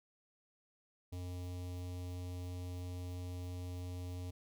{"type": "tone with notch filter", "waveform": "square", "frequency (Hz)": 89.7, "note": "F2", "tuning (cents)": 47, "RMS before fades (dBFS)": -43, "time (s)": [1.12, 4.31], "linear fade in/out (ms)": 10, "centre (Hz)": 1500, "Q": 0.7, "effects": []}